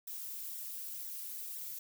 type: noise with flanger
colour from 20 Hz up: violet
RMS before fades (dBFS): -43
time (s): 0.07-1.79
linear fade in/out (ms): 5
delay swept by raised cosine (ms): 0.53 to 5.43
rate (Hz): 2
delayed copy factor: +0.7
effects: none